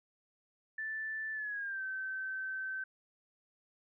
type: tone with pitch glide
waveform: sine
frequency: 1760 to 1541 Hz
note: A6 to G6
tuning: 0 to -30 cents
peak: -36 dBFS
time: 0.78-2.84 s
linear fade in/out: 5 ms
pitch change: -230 cents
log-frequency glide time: 1.33-1.83 s
effects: none